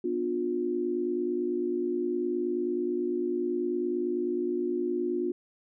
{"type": "chord", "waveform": "sine", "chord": "B diminished", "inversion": "none", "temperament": "just", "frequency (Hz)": [246.9, 296.3, 355.6], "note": ["B3", "D4", "F4"], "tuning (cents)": [0, 15, 31], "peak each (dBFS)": [-34, -34, -28], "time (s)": [0.04, 5.32], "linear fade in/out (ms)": 5, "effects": []}